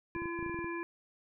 harmonic tone, 339.9 Hz, F4, 47 cents flat, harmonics 1 / 3 / 5 / 7, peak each -37 / -42 / -44 / -45 dBFS, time 0.15-0.83 s, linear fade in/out 0 ms
clicks, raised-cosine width 3 ms, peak -31 dBFS, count 10, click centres 0.163 / 0.22 / 0.257 / 0.391 / 0.427 / 0.463 / 0.496 / 0.544 / 0.59 / 0.644 s
effects none

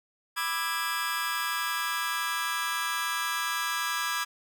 sawtooth chord, E dominant seventh, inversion second, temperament just, 988.9 / 1186.7 / 1318.5 / 1648.1 Hz, B5 / D6 / E6 / G#6, +2 / +18 / 0 / -14 cents, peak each -32 / -30 / -32 / -28 dBFS, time 0.36-4.25 s, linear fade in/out 20 ms, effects none

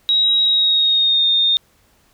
sine tone with pitch glide, 3826 to 3660 Hz, A#7 to A#7, +44 to -32 cents, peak -12 dBFS, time 0.09-1.57 s, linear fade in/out 0 ms, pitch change -76 cents, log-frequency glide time 0.43-1.27 s, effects pink hiss -57 dBFS RMS until 2.13 s

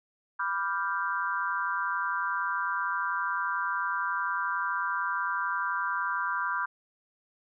sine chord, G dominant seventh, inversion first, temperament equal, 987.8 / 1174.7 / 1396.9 / 1568 Hz, B5 / D6 / F6 / G6, 0 / 0 / 0 / 0 cents, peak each -33 dBFS, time 0.39-6.66 s, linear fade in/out 10 ms, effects none

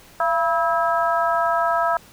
harmonic tone with a mistuned harmonic, 324.6 Hz, E4, 27 cents flat, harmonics 2 / 3 / 4 / 5, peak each -21 / -23 / -22 / -28 dBFS, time 0.2-1.97 s, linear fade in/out 2 ms, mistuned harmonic 2, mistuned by +78 cents, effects pink hiss -48 dBFS RMS until 2.12 s

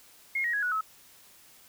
sine tone with pitch steps, 2148 / 1891.7 / 1665.9 / 1467.1 / 1292 Hz, C7 / A#6 / G#6 / F#6 / E6, +45 / +25 / +5 / -15 / -35 cents, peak -26 dBFS, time 0.35-0.81 s, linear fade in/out 5 ms, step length 92 ms, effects white hiss -56 dBFS RMS until 1.68 s

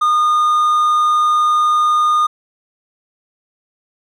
triangle tone, 1222 Hz, D#6, 32 cents flat, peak -9 dBFS, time 0.01-2.27 s, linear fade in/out 10 ms, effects none

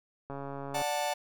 click train, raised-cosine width 1 ms, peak -26 dBFS, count 73, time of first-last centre 0.3-0.818 s, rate 139 Hz
45% pulse chord, D major, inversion none, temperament just, 587.3 / 734.2 / 881 Hz, D5 / F#5 / A5, 0 / -14 / +2 cents, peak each -34 dBFS, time 0.74-1.14 s, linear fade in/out 10 ms
effects none

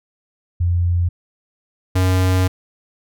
sine / square tone pair in turn, 87.2 / 92.62 Hz, F2 / F#2, -2 / +2 cents, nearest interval minor second, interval 104 cents, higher second, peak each -14 dBFS, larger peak neither, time 0.6-1.09 / 1.95-2.48 s, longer second, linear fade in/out 10 ms, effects none

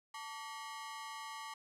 sawtooth ring-modulated tone, 1018 Hz, C6, 48 cents flat, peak -37 dBFS, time 0.14-1.54 s, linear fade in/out 5 ms, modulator 130 Hz, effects low-pass 10000 Hz 12 dB/octave + 13-bit

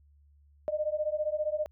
sine beating tone pair, 601 / 616 Hz, D5 / D#5, +40 / -17 cents, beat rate 15 Hz, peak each -31 dBFS, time 0.68-1.66 s, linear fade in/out 0 ms, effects added 72 Hz sine -58 dBFS peak until 1.71 s

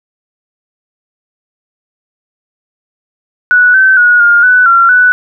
sine tone with pitch steps, 1474 / 1538 / 1453 / 1414 / 1492 / 1371 / 1487 Hz, F#6 / G6 / F#6 / F6 / F#6 / F6 / F#6, -7 / -33 / -32 / +21 / +14 / -32 / +8 cents, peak -3 dBFS, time 3.51-5.12 s, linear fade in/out 0 ms, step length 230 ms, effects none

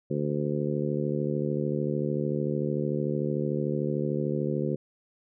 harmonic tone, 73.42 Hz, D2, in tune, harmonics 2 / 3 / 4 / 5 / 6 / 7, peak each -30 / -32 / -36 / -32 / -35 / -35 dBFS, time 0.1-4.76 s, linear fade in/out 10 ms, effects none

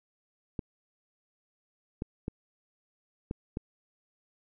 clicks, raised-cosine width 3 ms, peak -20 dBFS, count 5, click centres 0.592 / 2.021 / 2.281 / 3.311 / 3.571 s, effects none

